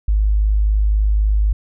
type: tone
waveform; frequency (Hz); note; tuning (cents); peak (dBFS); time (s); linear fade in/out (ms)
sine; 51.91; G#1; 0; -12; 0.08-1.53; 5
effects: none